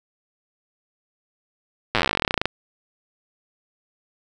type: slowing click train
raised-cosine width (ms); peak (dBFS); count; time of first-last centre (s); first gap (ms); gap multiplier
0.3; -3; 26; 1.95-2.456; 8; 1.07
effects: none